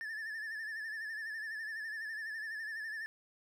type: tone with vibrato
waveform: triangle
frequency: 1760 Hz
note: A6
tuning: in tune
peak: -37 dBFS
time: 0.01-3.06 s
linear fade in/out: 0 ms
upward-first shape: sine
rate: 12 Hz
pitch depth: 67 cents each way
effects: none